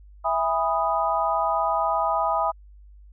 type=chord; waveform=sine; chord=E major seventh; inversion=none; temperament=equal with one note detuned; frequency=659.3 / 815.9 / 987.8 / 1244.5 Hz; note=E5 / G#5 / B5 / D#6; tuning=0 / -31 / 0 / 0 cents; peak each=-26 dBFS; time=0.24-2.52 s; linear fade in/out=20 ms; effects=added 50 Hz sine -45 dBFS peak until 3.12 s